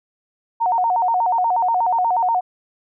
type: tone with vibrato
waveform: sine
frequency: 820 Hz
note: G#5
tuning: 22 cents flat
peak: -15 dBFS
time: 0.6-2.41 s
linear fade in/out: 20 ms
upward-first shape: square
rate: 8.3 Hz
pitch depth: 200 cents each way
effects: none